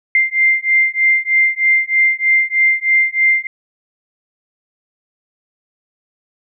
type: beating tone pair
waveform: sine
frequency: 2093 / 2096.2 Hz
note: C7 / C7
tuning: 0 / +3 cents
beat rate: 3.2 Hz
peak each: -14 dBFS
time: 0.15-3.47 s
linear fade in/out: 2 ms
effects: none